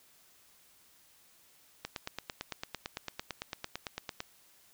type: click train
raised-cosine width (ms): 0.2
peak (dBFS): -19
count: 22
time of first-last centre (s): 1.85-4.204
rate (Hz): 8.92
effects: white hiss -63 dBFS RMS until 4.73 s